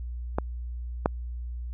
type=clicks; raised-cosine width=1 ms; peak=-11 / -7 dBFS; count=2; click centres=0.385 / 1.059 s; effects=added 60 Hz sine -32 dBFS peak until 1.73 s